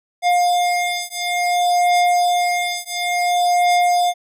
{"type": "beating tone pair", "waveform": "square", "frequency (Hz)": [708, 708.57], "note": ["F5", "F5"], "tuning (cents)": [23, 25], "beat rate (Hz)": 0.57, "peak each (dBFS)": [-19, -19], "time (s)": [0.22, 4.14], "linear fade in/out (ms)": 50, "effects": ["low-pass 12000 Hz 12 dB/octave"]}